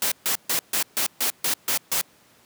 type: noise bursts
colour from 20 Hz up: white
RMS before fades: -23 dBFS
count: 9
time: 0.02-2.013 s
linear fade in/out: 2 ms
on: 97 ms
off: 140 ms
effects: pink hiss -56 dBFS RMS until 2.45 s + high-pass 150 Hz 12 dB/octave